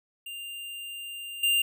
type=tone with level steps; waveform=square; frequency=2794 Hz; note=F7; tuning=in tune; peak=-37 / -22 dBFS; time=0.26-1.62 s; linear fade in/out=5 ms; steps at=1.43 s; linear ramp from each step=5 ms; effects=none